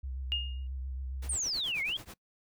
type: tone with vibrato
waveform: sine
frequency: 65.41 Hz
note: C2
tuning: in tune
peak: -35 dBFS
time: 0.03-1.36 s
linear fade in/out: 10 ms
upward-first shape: triangle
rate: 7.4 Hz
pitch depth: 56 cents each way
type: tone with exponential decay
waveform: sine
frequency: 2838 Hz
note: F7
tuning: 27 cents sharp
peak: -26 dBFS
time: 0.32-0.67 s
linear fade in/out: 0 ms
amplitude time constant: 74 ms
type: noise with tremolo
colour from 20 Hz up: pink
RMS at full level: -45 dBFS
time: 1.22-2.14 s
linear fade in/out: 5 ms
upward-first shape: triangle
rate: 9.3 Hz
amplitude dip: 100%
type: exponential two-way sweep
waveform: sine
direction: down then up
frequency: 9360 to 2093 to 3370 Hz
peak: -30 dBFS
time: 1.29-1.97 s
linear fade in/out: 5 ms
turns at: 1.82 s
effects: noise-tail reverb RT60 0.1 s tail -22 dB re dry